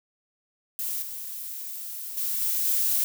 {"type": "noise with level steps", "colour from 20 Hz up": "violet", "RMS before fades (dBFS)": [-30, -36, -28, -26, -24], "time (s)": [0.79, 3.04], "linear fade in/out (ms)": 0, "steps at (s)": [1.02, 2.17, 2.41, 2.65], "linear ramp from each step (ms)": 5, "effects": []}